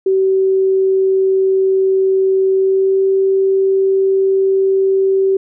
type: tone with pitch glide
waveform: sine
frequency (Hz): 382.4 to 385.7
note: G4 to G4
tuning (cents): -43 to -28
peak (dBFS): -10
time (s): 0.06-5.37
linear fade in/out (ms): 5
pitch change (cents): +15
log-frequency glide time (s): 2.52-3.02
effects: none